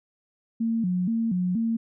sine tone with vibrato, 202.8 Hz, G#3, 41 cents flat, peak -22 dBFS, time 0.6-1.77 s, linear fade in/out 10 ms, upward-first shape square, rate 2.1 Hz, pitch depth 200 cents each way, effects none

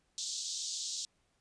white band-pass noise, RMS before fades -39 dBFS, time 0.18-1.05 s, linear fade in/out 0 ms, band 3500 to 7500 Hz, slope 48 dB/octave, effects pink hiss -75 dBFS RMS until 1.4 s + resampled to 22050 Hz

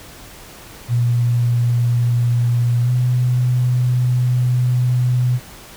sine tone with pitch glide, 120 to 124.52 Hz, B2 to B2, -49 to +15 cents, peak -13 dBFS, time 0.88-5.4 s, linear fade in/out 50 ms, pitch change +64 cents, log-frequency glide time 2.82-2.9 s, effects pink hiss -39 dBFS RMS until 5.76 s

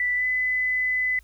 sine tone with pitch glide, 1977 to 2009 Hz, B6 to B6, +1 to +29 cents, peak -21 dBFS, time 0-1.19 s, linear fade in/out 2 ms, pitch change +28 cents, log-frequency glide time 0.15-0.25 s, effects added 55 Hz sine -50 dBFS peak until 1.23 s + white hiss -62 dBFS RMS until 1.23 s

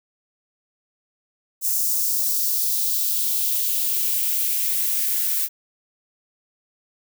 violet noise with high-pass filter sweep, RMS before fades -22 dBFS, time 1.61-5.49 s, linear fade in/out 50 ms, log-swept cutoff 6400 to 1500 Hz, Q 1.7, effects none

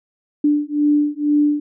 sine beating tone pair, 293.7 / 295.8 Hz, D4 / D4, 0 / +13 cents, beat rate 2.1 Hz, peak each -17 dBFS, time 0.44-1.6 s, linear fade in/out 5 ms, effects none

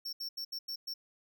square tone bursts at uneven times, 5450 Hz, F8, 43 cents flat, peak -37 dBFS, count 6, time 0.05-0.13 / 0.2-0.29 / 0.37-0.45 / 0.52-0.59 / 0.68-0.76 / 0.87-0.94 s, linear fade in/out 10 ms, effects none

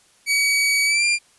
sawtooth tone with pitch glide, 2268 to 2389 Hz, C#7 to D7, +39 to +29 cents, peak -13 dBFS, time 0.26-1.19 s, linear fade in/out 50 ms, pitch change +90 cents, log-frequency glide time 0.85-1.05 s, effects white hiss -56 dBFS RMS until 1.38 s + resampled to 24000 Hz

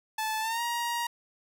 sawtooth tone with pitch glide, 872 to 945.4 Hz, A5 to A#5, -16 to +24 cents, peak -25 dBFS, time 0.18-1.07 s, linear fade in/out 5 ms, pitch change +140 cents, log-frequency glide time 0.4-0.62 s, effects none

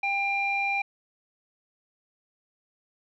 square tone with low-pass filter, 796 Hz, G5, 26 cents sharp, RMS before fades -27 dBFS, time 0.03-0.82 s, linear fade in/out 5 ms, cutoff 2600 Hz, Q 6.3, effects none

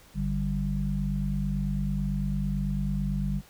harmonic tone, 49 Hz, G1, in tune, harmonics 1 / 3 / 4, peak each -30 / -30 / -30 dBFS, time 0.14-3.42 s, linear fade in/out 50 ms, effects pink hiss -55 dBFS RMS until 3.49 s

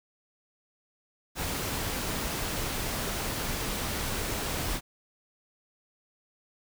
pink noise, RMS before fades -32 dBFS, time 1.35-4.81 s, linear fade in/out 50 ms, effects none

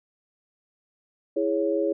sine chord, C# minor, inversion first, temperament equal, 329.6 / 415.3 / 554.4 Hz, E4 / G#4 / C#5, 0 / 0 / 0 cents, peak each -26 dBFS, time 1.36-1.93 s, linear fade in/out 10 ms, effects none

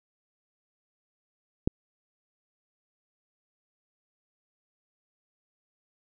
click, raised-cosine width 3 ms, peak -10 dBFS, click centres 1.675 s, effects none

